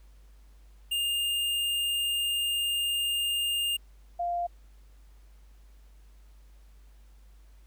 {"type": "tone pair in turn", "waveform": ["square", "sine"], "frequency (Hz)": [2817, 696.8], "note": ["F7", "F5"], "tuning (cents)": [14, -4], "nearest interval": "2 octaves", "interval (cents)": 2418, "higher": "first", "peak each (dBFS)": -27, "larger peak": "neither", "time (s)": [[0.91, 3.77], [4.19, 4.47]], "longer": "first", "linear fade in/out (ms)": 10, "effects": ["added 50 Hz sine -51 dBFS peak until 7.66 s", "pink hiss -67 dBFS RMS until 7.66 s"]}